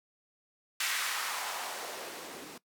blue noise with band-pass filter sweep, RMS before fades -37 dBFS, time 0.8-2.58 s, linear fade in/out 5 ms, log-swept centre 1900 to 240 Hz, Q 1.4, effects noise-tail reverb RT60 0.1 s tail -19 dB re dry

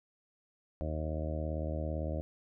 harmonic tone, 77.78 Hz, D#2, in tune, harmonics 1 / 2 / 3 / 4 / 5 / 6 / 7 / 8 / 9, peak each -35 / -41 / -45 / -43 / -50 / -50 / -42 / -43 / -51 dBFS, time 0.81-2.21 s, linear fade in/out 0 ms, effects none

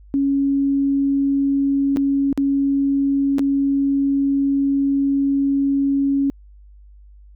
sine tone with dropouts, 277.2 Hz, C#4, in tune, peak -15 dBFS, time 0.14-6.3 s, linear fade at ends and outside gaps 0 ms, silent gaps 1.962-1.97 / 2.328-2.376 / 3.384-3.393 s, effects added 50 Hz sine -42 dBFS peak until 7.35 s

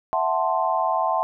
sine chord, F# half-diminished seventh, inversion third, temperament equal, 659.3 / 740 / 880 / 1046.5 Hz, E5 / F#5 / A5 / C6, 0 / 0 / 0 / 0 cents, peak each -25 dBFS, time 0.13-1.23 s, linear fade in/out 0 ms, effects none

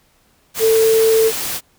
sine tone in noise, 445.8 Hz, A4, 23 cents sharp, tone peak -10 dBFS, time 0.59-1.32 s, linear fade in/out 50 ms, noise white, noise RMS -23 dBFS, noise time 0.54-1.61 s, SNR +10 dB, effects pink hiss -57 dBFS RMS until 1.78 s

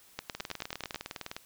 two click trains, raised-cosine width 0.2 ms, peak -20 / -17 dBFS, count 21 / 8, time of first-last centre 0.35-1.365 / 0.19-0.945 s, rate 19.7 / 9.27 Hz, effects white hiss -59 dBFS RMS until 1.45 s

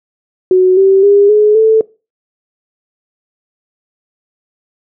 sine tone with pitch steps, 370 / 386.6 / 404 / 422.1 / 441 Hz, F#4 / G4 / G#4 / G#4 / A4, 0 / -24 / -48 / +28 / +4 cents, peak -4 dBFS, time 0.51-1.81 s, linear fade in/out 2 ms, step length 260 ms, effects noise-tail reverb RT60 0.3 s tail -21 dB re dry

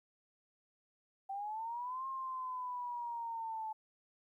sine linear two-way sweep, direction up then down, 771 to 1070 to 868 Hz, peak -38 dBFS, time 1.29-3.73 s, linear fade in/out 10 ms, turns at 2.07 s, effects 13-bit

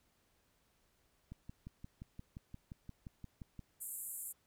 click train, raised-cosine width 5 ms, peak -35 dBFS, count 14, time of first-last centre 1.32-3.593 s, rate 5.72 Hz
white band-pass noise, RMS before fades -45 dBFS, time 3.8-4.33 s, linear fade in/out 20 ms, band 7400 to 14000 Hz, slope 96 dB/octave
effects pink hiss -75 dBFS RMS until 4.46 s

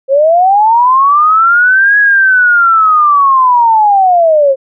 sine linear two-way sweep, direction up then down, 523 to 1674 to 523 Hz, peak -4 dBFS, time 0.08-4.56 s, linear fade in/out 50 ms, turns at 1.98 s, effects none

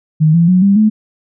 sine tone with pitch steps, 155.7 / 168.81 / 183.03 / 198.45 / 215.2 Hz, D#3 / E3 / F#3 / G3 / A3, +2 / +41 / -19 / +22 / -38 cents, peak -6 dBFS, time 0.2-0.9 s, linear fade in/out 20 ms, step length 140 ms, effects none

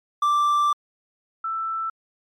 triangle / sine tone pair in turn, 1174.7 / 1327 Hz, D6 / E6, 0 / +11 cents, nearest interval major second, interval 211 cents, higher second, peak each -15 / -24 dBFS, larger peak first, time 0.22-0.73 / 1.44-1.9 s, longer first, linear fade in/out 5 ms, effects MP3 96 kbps

